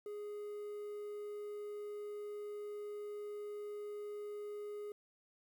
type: tone with quantisation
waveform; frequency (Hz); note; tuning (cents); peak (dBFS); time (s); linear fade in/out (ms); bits
triangle; 415.3; G#4; 0; -40; 0.06-4.92; 2; 11
effects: none